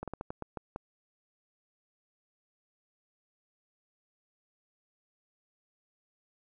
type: slowing click train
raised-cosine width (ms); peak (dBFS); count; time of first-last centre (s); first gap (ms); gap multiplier
1; -23; 8; 0.03-0.761; 47; 1.26
effects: none